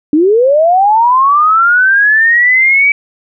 sine linear sweep, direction up, 286.1 to 2300 Hz, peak -5 dBFS, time 0.13-2.92 s, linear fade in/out 2 ms, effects none

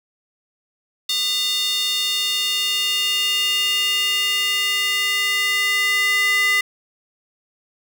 square tone with high-pass filter sweep, 402.8 Hz, G4, 47 cents sharp, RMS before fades -20 dBFS, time 1.09-6.61 s, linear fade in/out 5 ms, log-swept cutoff 3700 to 2000 Hz, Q 3.9, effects none

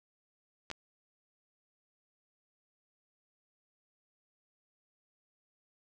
clicks, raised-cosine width 0.2 ms, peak -22 dBFS, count 2, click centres 0.702 / 0.714 s, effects none

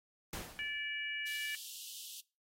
pink noise with exponential decay, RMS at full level -40 dBFS, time 0.33-0.89 s, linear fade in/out 2 ms, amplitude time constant 120 ms
harmonic tone, 580 Hz, D5, 22 cents flat, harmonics 3 / 4 / 5, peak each -41 / -40 / -43 dBFS, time 0.59-1.55 s, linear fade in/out 0 ms
pink high-pass noise, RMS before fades -48 dBFS, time 1.26-2.21 s, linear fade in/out 10 ms, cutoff 2800 Hz, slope 96 dB/octave
effects noise-tail reverb RT60 0.3 s tail -22 dB re dry + AAC 48 kbps

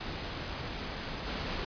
pink noise with level steps, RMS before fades -38 / -35 dBFS, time 0-1.65 s, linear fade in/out 10 ms, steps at 1.27 s, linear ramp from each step 20 ms, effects resampled to 11025 Hz

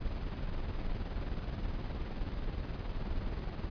brown noise with tremolo, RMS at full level -35 dBFS, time 0-3.7 s, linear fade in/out 20 ms, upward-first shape square, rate 19 Hz, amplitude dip 35%, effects resampled to 11025 Hz

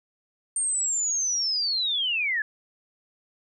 sine linear sweep, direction down, 8780 to 1669 Hz, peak -23 dBFS, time 0.56-2.42 s, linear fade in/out 2 ms, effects none

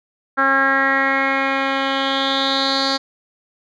10% pulse tone with low-pass filter sweep, 271 Hz, C#4, 39 cents flat, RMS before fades -18 dBFS, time 0.37-2.98 s, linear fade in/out 20 ms, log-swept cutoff 1500 to 4700 Hz, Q 5.6, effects none

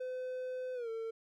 triangle tone with pitch glide, 509 to 450.9 Hz, C5 to A4, -48 to +42 cents, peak -35 dBFS, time 0-1.11 s, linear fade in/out 10 ms, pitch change -210 cents, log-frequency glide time 0.74-0.89 s, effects none

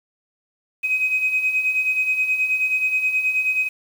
sine beating tone pair, 2517 / 2526.4 Hz, D#7 / D#7, +19 / +26 cents, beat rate 9.4 Hz, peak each -25 / -18 dBFS, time 0.83-3.69 s, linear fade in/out 20 ms, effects tanh soft clip ceiling -11 dBFS + 7-bit

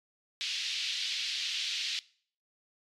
pink band-pass noise, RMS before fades -34 dBFS, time 0.41-1.99 s, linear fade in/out 0 ms, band 2800 to 4800 Hz, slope 24 dB/octave, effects noise-tail reverb RT60 0.5 s tail -21 dB re dry + MP3 96 kbps

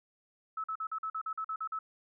sine tone bursts, 1300 Hz, E6, 24 cents flat, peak -33 dBFS, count 11, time 0.57-1.79 s, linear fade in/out 5 ms, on 70 ms, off 45 ms, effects none

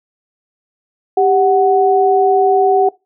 sine tone pair together, 393.8 / 743.4 Hz, G4 / F#5, +8 / +8 cents, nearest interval major seventh, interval 1100 cents, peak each -12 / -11 dBFS, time 1.17-2.89 s, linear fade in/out 5 ms, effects noise-tail reverb RT60 0.2 s tail -20 dB re dry

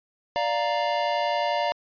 square chord, Bb major, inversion first, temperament equal, 587.3 / 698.5 / 932.3 Hz, D5 / F5 / Bb5, 0 / 0 / 0 cents, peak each -28 dBFS, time 0.36-1.72 s, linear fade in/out 0 ms, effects resampled to 11025 Hz

